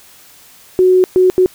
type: tone bursts at uneven times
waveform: sine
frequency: 369 Hz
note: F#4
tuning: 5 cents flat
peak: -6 dBFS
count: 3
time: 0.79-1.04 / 1.16-1.3 / 1.38-1.46 s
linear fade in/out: 0 ms
effects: white hiss -43 dBFS RMS until 1.54 s